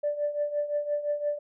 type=tone with tremolo; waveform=sine; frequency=587.3 Hz; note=D5; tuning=in tune; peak=-22 dBFS; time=0.03-1.39 s; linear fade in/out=10 ms; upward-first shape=triangle; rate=5.8 Hz; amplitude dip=80%; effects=tanh soft clip ceiling -19 dBFS